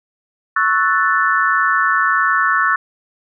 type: chord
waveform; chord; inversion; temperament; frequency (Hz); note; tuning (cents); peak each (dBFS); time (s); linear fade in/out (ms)
sine; F# minor seventh; second; equal; 1108.7 / 1318.5 / 1480 / 1760; C#6 / E6 / F#6 / A6; 0 / 0 / 0 / 0; -18; 0.56-2.76; 5
effects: none